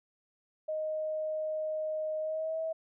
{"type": "tone with pitch glide", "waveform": "sine", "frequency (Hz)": [622.3, 644.6], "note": ["D#5", "E5"], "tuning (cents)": [0, -39], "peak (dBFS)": -31, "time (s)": [0.68, 2.73], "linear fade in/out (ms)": 10, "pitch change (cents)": 61, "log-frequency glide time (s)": [2.2, 2.59], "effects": []}